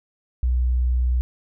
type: tone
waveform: sine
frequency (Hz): 61.9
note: B1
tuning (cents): +5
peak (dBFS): -17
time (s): 0.43-1.21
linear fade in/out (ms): 0
effects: none